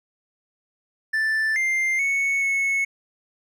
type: tone with pitch steps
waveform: triangle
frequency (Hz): 1764 / 2100 / 2212 / 2198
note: A6 / C7 / C#7 / C#7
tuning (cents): +4 / +6 / -4 / -15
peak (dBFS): -18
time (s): 1.13-2.85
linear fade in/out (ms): 10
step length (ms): 430
effects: none